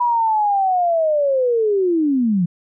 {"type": "linear sweep", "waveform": "sine", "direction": "down", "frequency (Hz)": [980, 164.81], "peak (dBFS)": -14, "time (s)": [0, 2.46], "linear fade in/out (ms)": 10, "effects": []}